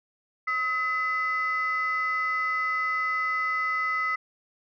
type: tone pair together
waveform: sine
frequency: 1277 / 2016 Hz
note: D#6 / B6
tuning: +45 / +35 cents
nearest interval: minor sixth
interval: 790 cents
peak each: -26 dBFS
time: 0.47-4.16 s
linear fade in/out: 10 ms
effects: tanh soft clip ceiling -19 dBFS